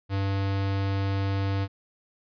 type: tone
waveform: square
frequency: 98 Hz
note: G2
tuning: in tune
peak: -25 dBFS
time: 0.09-1.68 s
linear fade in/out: 50 ms
effects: resampled to 11025 Hz